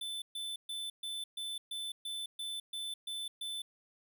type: tone bursts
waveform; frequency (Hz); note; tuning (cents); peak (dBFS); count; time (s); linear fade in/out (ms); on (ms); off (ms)
square; 3520; A7; 0; -38; 11; 0.01-3.62; 5; 210; 130
effects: none